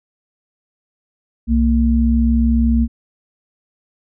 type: tone pair together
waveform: sine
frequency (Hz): 63.91 / 230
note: C2 / A#3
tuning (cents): -40 / -23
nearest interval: octave + minor seventh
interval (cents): 2217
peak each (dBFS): -14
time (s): 1.47-2.88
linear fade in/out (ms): 50
effects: none